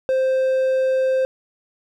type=tone; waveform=triangle; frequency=523.3 Hz; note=C5; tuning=in tune; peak=-14 dBFS; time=0.09-1.25 s; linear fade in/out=0 ms; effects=none